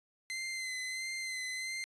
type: tone with vibrato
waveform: sawtooth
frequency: 2061 Hz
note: C7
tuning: 27 cents flat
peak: -33 dBFS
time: 0.3-1.84 s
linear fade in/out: 0 ms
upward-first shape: sine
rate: 1.5 Hz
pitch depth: 27 cents each way
effects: resampled to 22050 Hz